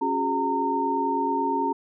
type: tone cluster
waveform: sine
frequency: 275.9 / 363.2 / 412.3 / 917 Hz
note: C#4 / F#4 / G#4 / A#5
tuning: -8 / -32 / -13 / -29 cents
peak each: -28 / -31 / -31 / -24 dBFS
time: 0.01-1.73 s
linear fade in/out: 10 ms
effects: none